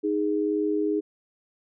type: tone pair together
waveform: sine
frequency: 311.2 / 413.2 Hz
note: D#4 / G#4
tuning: 0 / -9 cents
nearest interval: perfect fourth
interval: 491 cents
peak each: -25 dBFS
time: 0.03-1.01 s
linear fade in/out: 20 ms
effects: none